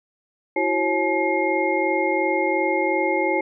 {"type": "tone cluster", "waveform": "sine", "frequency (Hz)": [329.5, 372.3, 542, 856, 2135], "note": ["E4", "F#4", "C#5", "A5", "C7"], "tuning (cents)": [-1, 11, -39, -48, 34], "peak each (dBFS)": -25, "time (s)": [0.56, 3.41], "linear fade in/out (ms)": 5, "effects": []}